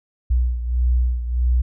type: beating tone pair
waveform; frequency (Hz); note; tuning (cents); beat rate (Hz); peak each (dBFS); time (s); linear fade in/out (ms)
sine; 60.9 / 62.5; B1 / B1; -24 / +21; 1.6; -17 / -23; 0.3-1.62; 10
effects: none